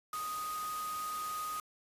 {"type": "tone in noise", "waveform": "sine", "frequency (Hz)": 1244.5, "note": "D#6", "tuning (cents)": 0, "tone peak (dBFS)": -36, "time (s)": [0.13, 1.6], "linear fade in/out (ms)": 2, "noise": "white", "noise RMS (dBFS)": -45, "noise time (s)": [0.13, 1.6], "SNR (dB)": 6, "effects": ["resampled to 32000 Hz"]}